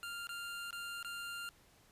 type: tone with dropouts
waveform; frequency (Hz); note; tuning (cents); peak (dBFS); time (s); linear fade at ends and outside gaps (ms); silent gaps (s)
25% pulse; 1396; F6; -1; -38; 0.03-1.49; 0; 0.27-0.292 / 0.707-0.728 / 1.028-1.047
effects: pink hiss -66 dBFS RMS until 1.91 s + resampled to 32000 Hz